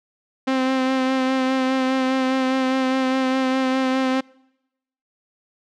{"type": "tone with vibrato", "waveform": "sawtooth", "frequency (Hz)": 261.6, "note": "C4", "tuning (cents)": 0, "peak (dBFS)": -14, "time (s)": [0.47, 4.21], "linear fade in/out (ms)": 10, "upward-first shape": "sine", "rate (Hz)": 4.9, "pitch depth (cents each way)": 20, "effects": ["noise-tail reverb RT60 0.9 s tail -26 dB re dry", "low-pass 4000 Hz 12 dB/octave"]}